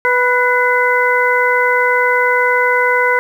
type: harmonic tone with a mistuned harmonic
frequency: 493.9 Hz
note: B4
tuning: in tune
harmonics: 1 / 2 / 3 / 4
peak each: -16 / -16 / -16 / -16 dBFS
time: 0.05-3.19 s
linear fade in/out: 0 ms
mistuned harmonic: 4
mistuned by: +47 cents
effects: 7-bit